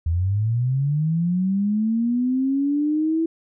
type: linear sweep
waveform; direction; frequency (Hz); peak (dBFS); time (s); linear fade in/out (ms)
sine; up; 79 to 329.6; -18; 0.06-3.26; 5
effects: none